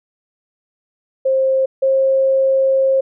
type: tone pair in turn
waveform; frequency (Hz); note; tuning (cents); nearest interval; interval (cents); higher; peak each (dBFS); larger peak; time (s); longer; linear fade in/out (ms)
sine; 530 / 534.6; C5 / C5; +22 / +37; unison; 15; second; -12 / -11; second; 1.25-1.66 / 1.82-3.01; second; 10
effects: none